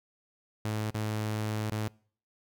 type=tone with dropouts; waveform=sawtooth; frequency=107.6 Hz; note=A2; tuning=38 cents flat; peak=-26 dBFS; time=0.65-1.88 s; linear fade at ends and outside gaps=0 ms; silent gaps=0.904-0.945 / 1.698-1.719 s; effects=noise-tail reverb RT60 0.5 s tail -25 dB re dry